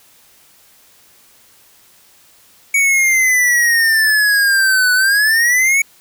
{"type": "exponential two-way sweep", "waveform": "square", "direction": "down then up", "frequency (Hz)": [2253, 1480, 2253], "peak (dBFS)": -11, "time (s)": [2.74, 5.82], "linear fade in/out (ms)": 5, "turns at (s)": 4.93, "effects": ["white hiss -49 dBFS RMS until 6 s"]}